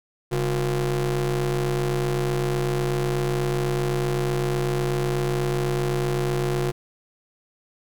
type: ring-modulated tone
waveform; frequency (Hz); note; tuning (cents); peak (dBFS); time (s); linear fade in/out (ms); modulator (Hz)
35% pulse; 112.5; A2; +39; -17; 0.31-6.72; 20; 249
effects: none